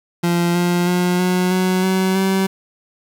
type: tone with pitch steps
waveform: 30% pulse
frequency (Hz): 172.6 / 175.62 / 178.69 / 181.81 / 184.99 / 188.22 / 191.51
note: F3 / F3 / F3 / F#3 / F#3 / F#3 / G3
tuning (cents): -20 / +10 / +40 / -30 / 0 / +30 / -40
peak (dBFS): -12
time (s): 0.23-2.47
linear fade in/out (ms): 10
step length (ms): 320
effects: 7-bit